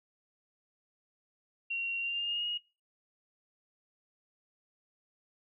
sine tone with pitch glide, 2749 to 2876 Hz, F7 to F#7, -28 to -50 cents, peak -31 dBFS, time 1.7-2.58 s, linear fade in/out 10 ms, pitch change +78 cents, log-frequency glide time 1.99-2.46 s, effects noise-tail reverb RT60 0.3 s tail -21 dB re dry

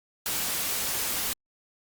white noise, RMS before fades -29 dBFS, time 0.26-1.33 s, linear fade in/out 0 ms, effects Opus 48 kbps

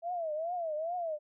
sine tone with vibrato, 659.3 Hz, E5, in tune, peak -32 dBFS, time 0.02-1.19 s, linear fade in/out 50 ms, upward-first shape triangle, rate 2.4 Hz, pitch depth 180 cents each way, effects none

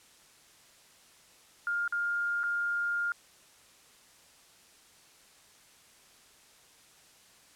sine tone with dropouts, 1409 Hz, F6, 15 cents sharp, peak -28 dBFS, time 1.67-3.12 s, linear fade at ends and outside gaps 1 ms, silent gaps 1.878-1.924 / 2.433-2.438 s, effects white hiss -59 dBFS RMS until 7.55 s + low-pass 10000 Hz 12 dB/octave

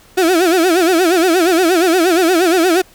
35% pulse tone with vibrato, 349.2 Hz, F4, in tune, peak -8 dBFS, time 0.17-2.82 s, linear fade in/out 10 ms, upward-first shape sine, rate 8.5 Hz, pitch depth 150 cents each way, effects pink hiss -46 dBFS RMS until 2.94 s

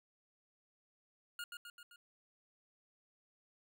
25% pulse tone with echo, 1424 Hz, F6, 33 cents sharp, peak -38 dBFS, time 1.39-1.44 s, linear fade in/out 2 ms, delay 130 ms, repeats 4, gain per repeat -4 dB, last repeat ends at 1.96 s, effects none

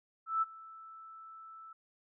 sine tone with ADSR envelope, 1318.5 Hz, E6, in tune, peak -26 dBFS, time 0.26-1.73 s, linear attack 160 ms, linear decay 25 ms, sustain -22 dB, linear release 5 ms, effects none

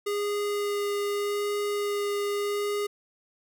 square tone with vibrato, 409.3 Hz, G#4, 25 cents flat, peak -27 dBFS, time 0.06-2.87 s, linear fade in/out 10 ms, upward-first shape sine, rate 0.82 Hz, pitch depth 8 cents each way, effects none

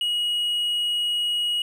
triangle tone, 2900 Hz, F#7, 35 cents flat, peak -20 dBFS, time 0.01-1.62 s, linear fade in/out 2 ms, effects none

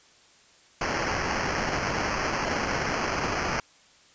white noise with sample-and-hold, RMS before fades -28 dBFS, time 0.81-3.6 s, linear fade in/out 2 ms, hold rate 3675 Hz, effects white hiss -57 dBFS RMS until 4.14 s + resampled to 16000 Hz

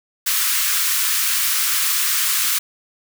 white high-pass noise, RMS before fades -19 dBFS, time 0.26-2.59 s, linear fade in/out 10 ms, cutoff 1100 Hz, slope 48 dB/octave, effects none

